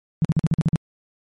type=tone bursts; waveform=sine; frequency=160 Hz; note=D#3; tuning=49 cents sharp; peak=-14 dBFS; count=8; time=0.22-0.758 s; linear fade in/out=0 ms; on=27 ms; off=46 ms; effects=MP3 48 kbps